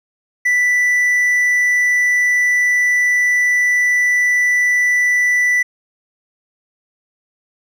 triangle tone, 1975.5 Hz, B6, in tune, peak -10 dBFS, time 0.45-5.63 s, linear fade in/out 10 ms, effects none

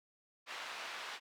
pink band-pass noise, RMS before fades -45 dBFS, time 0.46-1.2 s, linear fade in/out 50 ms, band 1000 to 3700 Hz, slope 12 dB/octave, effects none

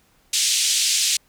white band-pass noise, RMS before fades -20 dBFS, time 0.33-1.17 s, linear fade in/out 5 ms, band 2700 to 8200 Hz, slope 24 dB/octave, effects pink hiss -60 dBFS RMS until 1.28 s

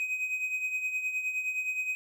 triangle tone with tremolo, 2515 Hz, D#7, 18 cents sharp, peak -25 dBFS, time 0-1.95 s, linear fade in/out 0 ms, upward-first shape triangle, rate 9.6 Hz, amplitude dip 65%, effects none

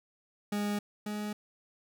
40% pulse tone pair in turn, 206.2 / 209.4 Hz, G#3 / G#3, -12 / +15 cents, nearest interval unison, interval 27 cents, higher second, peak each -29 / -33 dBFS, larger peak first, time 0.52-0.79 / 1.06-1.33 s, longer neither, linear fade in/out 5 ms, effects none

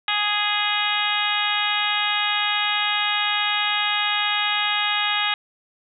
harmonic tone, 415.3 Hz, G#4, in tune, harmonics 2 / 3 / 4 / 5 / 6 / 7 / 8 / 9, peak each -28 / -28 / -28 / -28 / -28 / -28 / -28 / -28 dBFS, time 0.08-5.34 s, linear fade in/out 2 ms, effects none

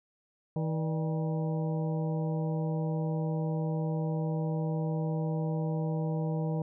harmonic tone with a mistuned harmonic, 159.5 Hz, D#3, 43 cents sharp, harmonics 1 / 2 / 3 / 4 / 5 / 6, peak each -29 / -40 / -38 / -41 / -45 / -48 dBFS, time 0.56-6.62 s, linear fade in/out 2 ms, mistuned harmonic 4, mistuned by -110 cents, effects none

